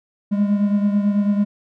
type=beating tone pair; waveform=triangle; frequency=202.8 / 211.9 Hz; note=G#3 / G#3; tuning=-41 / +35 cents; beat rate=9.1 Hz; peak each=-14 / -21 dBFS; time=0.31-1.45 s; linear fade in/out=20 ms; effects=none